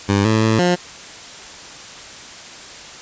15% pulse tone with pitch steps, 100 / 109.9 / 110.9 / 177.6 Hz, G2 / A2 / A2 / F3, +35 / -2 / +14 / +29 cents, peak -7 dBFS, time 0.08-0.76 s, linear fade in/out 20 ms, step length 170 ms, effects white hiss -36 dBFS RMS until 3.01 s + resampled to 16000 Hz

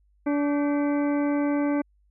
harmonic tone with a mistuned harmonic, 289.1 Hz, D4, 27 cents flat, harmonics 1 / 2 / 3 / 4 / 5 / 7 / 8, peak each -22 / -30 / -36 / -39 / -40 / -42 / -45 dBFS, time 0.26-1.82 s, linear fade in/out 10 ms, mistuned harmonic 5, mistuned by +110 cents, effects added 50 Hz sine -60 dBFS peak until 2.1 s

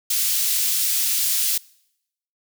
white high-pass noise, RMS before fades -21 dBFS, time 0.1-1.58 s, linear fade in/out 5 ms, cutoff 3400 Hz, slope 12 dB/octave, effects noise-tail reverb RT60 0.8 s tail -24 dB re dry

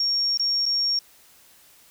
sine tone with dropouts, 5540 Hz, F8, 15 cents flat, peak -20 dBFS, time 0-0.99 s, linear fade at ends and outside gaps 2 ms, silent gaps 0.374-0.396 / 0.656-0.662 s, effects white hiss -54 dBFS RMS until 1.9 s

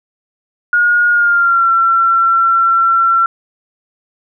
sine tone with pitch glide, 1435 to 1354.5 Hz, F6 to E6, +47 to +47 cents, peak -8 dBFS, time 0.73-3.26 s, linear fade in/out 2 ms, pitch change -100 cents, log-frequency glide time 1.1-1.7 s, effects none

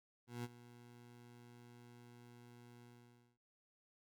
20% pulse tone with ADSR envelope, 120.3 Hz, B2, 45 cents flat, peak -36 dBFS, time 0.27-3.38 s, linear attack 170 ms, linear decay 34 ms, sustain -17 dB, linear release 550 ms, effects none

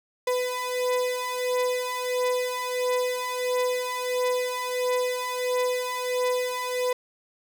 35% pulse beating tone pair, 498.7 / 500.2 Hz, B4 / B4, +17 / +22 cents, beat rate 1.5 Hz, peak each -27 / -25 dBFS, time 0.27-6.93 s, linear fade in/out 5 ms, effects none

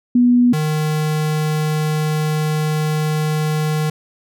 sine / square tone pair in turn, 244.2 / 153.84 Hz, B3 / D#3, -19 / -19 cents, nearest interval minor sixth, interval 800 cents, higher first, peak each -9 / -17 dBFS, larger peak first, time 0.15-0.53 / 0.53-3.9 s, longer second, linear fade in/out 5 ms, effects none

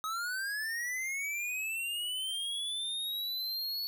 square linear sweep, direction up, 1260 to 4435 Hz, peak -34 dBFS, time 0.04-3.87 s, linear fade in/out 0 ms, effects none

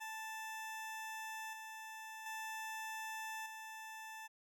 20% pulse tone with level steps, 880 Hz, A5, in tune, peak -39 / -43 / -38 / -43 dBFS, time 0-4.28 s, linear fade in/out 20 ms, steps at 1.53 / 2.26 / 3.46 s, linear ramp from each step 2 ms, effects none

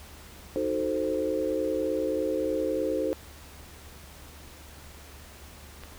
sine chord, D# diminished seventh, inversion none, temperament equal, 311.1 / 370 / 440 / 523.3 Hz, D#4 / F#4 / A4 / C5, 0 / 0 / 0 / 0 cents, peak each -31 / -34 / -31 / -29 dBFS, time 0.56-3.13 s, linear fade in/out 0 ms
click, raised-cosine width 0.3 ms, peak -27 dBFS, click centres 5.836 s
effects added 73 Hz sine -49 dBFS peak until 5.98 s + pink hiss -49 dBFS RMS until 5.98 s

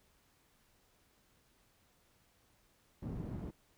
white low-pass noise, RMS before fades -42 dBFS, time 3.02-3.51 s, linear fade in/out 10 ms, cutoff 230 Hz, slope 12 dB/octave, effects pink hiss -71 dBFS RMS until 3.77 s

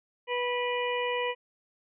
harmonic tone with a mistuned harmonic, 490.2 Hz, B4, 13 cents flat, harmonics 1 / 2 / 4 / 5 / 6, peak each -30 / -33 / -36 / -37 / -38 dBFS, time 0.27-1.35 s, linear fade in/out 50 ms, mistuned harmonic 5, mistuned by -16 cents, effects none

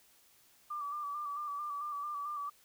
sine tone with vibrato, 1171 Hz, D6, 5 cents flat, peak -36 dBFS, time 0.7-2.5 s, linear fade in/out 10 ms, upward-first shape square, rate 4.5 Hz, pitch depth 36 cents each way, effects white hiss -65 dBFS RMS until 2.64 s

